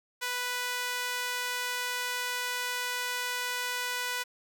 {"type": "tone with high-pass filter", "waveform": "sawtooth", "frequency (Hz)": 493.9, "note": "B4", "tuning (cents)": 0, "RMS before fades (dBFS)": -33, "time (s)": [0.21, 4.24], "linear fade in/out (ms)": 20, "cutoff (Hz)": 1400, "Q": 0.94, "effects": []}